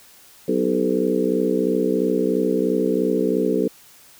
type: harmonic tone with a mistuned harmonic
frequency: 63 Hz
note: B1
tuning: 35 cents sharp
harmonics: 3 / 4 / 5 / 6 / 7 / 8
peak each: -26 / -24 / -24 / -26 / -22 / -27 dBFS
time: 0.48-3.68 s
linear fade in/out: 5 ms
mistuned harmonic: 6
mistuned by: +53 cents
effects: white hiss -49 dBFS RMS until 4.19 s